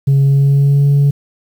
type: tone with pitch glide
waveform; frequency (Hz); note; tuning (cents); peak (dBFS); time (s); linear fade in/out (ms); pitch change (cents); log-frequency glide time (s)
sine; 137.9 to 141.86; C#3 to C#3; -9 to +40; -5; 0.07-1.11; 10; +49; 0.2-0.88
effects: tanh soft clip ceiling -6 dBFS + 7-bit